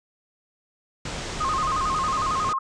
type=low-pass noise; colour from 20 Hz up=pink; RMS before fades=-32 dBFS; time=1.05-2.53 s; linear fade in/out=5 ms; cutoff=8100 Hz; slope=48 dB/octave
type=tone with vibrato; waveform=sine; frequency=1154 Hz; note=D6; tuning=31 cents flat; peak=-22 dBFS; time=1.4-2.59 s; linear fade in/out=10 ms; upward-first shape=square; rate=11 Hz; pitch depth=130 cents each way
effects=none